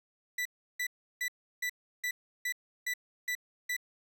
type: tone bursts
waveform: 40% pulse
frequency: 1976 Hz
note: B6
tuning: in tune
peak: -30 dBFS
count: 9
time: 0.38-3.766 s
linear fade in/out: 5 ms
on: 74 ms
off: 340 ms
effects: none